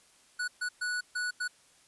square tone bursts at uneven times, 1473 Hz, F#6, 8 cents flat, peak -31 dBFS, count 5, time 0.39-0.48 / 0.61-0.69 / 0.81-1.01 / 1.15-1.31 / 1.4-1.48 s, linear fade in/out 10 ms, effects white hiss -62 dBFS RMS until 1.87 s + resampled to 24000 Hz

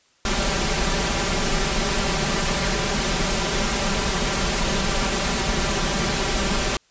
pink noise with comb filter, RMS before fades -22 dBFS, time 0.25-6.77 s, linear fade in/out 2 ms, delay 5.1 ms, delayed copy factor +0.65, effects white hiss -60 dBFS RMS until 6.9 s + resampled to 16000 Hz

